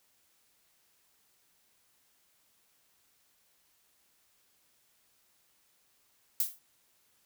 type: noise with exponential decay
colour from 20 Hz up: violet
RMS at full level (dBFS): -25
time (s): 6.4-6.59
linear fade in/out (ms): 2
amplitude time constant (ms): 41
effects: white hiss -70 dBFS RMS until 7.25 s